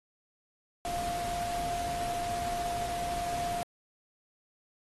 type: tone in noise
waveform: sine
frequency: 698.5 Hz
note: F5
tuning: in tune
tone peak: -32 dBFS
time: 0.85-3.63 s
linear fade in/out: 0 ms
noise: pink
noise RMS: -40 dBFS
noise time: 0.85-3.63 s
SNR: +5 dB
effects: AAC 32 kbps